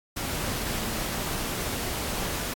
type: tone in noise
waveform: sine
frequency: 221 Hz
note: A3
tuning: 8 cents sharp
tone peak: -40 dBFS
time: 0.44-1.27 s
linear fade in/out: 10 ms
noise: pink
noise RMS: -31 dBFS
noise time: 0.16-2.54 s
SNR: -12 dB
effects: AAC 64 kbps